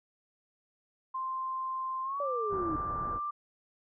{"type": "tone with pitch glide", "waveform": "sine", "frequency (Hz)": [1046.5, 1181.5], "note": ["C6", "D6"], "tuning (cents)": [0, 10], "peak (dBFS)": -32, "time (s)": [1.14, 3.31], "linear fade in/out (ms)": 10, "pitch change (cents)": 210, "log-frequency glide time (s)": [2.03, 2.27]}
{"type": "exponential sweep", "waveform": "sine", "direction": "down", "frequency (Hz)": [586, 301.9], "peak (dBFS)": -32, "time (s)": [2.2, 2.76], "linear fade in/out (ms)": 2}
{"type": "low-pass noise", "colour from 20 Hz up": "pink", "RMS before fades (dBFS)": -41, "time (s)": [2.49, 3.2], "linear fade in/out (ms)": 50, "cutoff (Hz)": 1500, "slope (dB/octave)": 48}
{"effects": []}